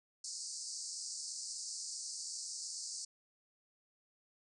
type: band-pass noise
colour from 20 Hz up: pink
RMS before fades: -44 dBFS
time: 0.24-3.05 s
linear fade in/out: 5 ms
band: 4500 to 8900 Hz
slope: 96 dB/octave
effects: none